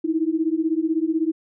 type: beating tone pair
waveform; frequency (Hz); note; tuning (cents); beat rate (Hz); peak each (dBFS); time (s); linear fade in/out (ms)
sine; 313.3 / 329.3; D#4 / E4; +12 / -2; 16; -22 / -22; 0.04-1.32; 10
effects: none